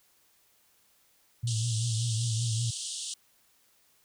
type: tone with vibrato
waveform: sine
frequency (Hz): 114.5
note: A#2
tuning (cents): -31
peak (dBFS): -27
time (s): 1.43-2.71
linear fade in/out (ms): 10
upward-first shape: triangle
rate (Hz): 5.2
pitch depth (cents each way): 91
type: band-pass noise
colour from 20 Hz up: white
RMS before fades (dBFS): -37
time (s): 1.47-3.14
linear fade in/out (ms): 5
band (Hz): 2900 to 9400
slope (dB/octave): 96
effects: white hiss -66 dBFS RMS until 4.04 s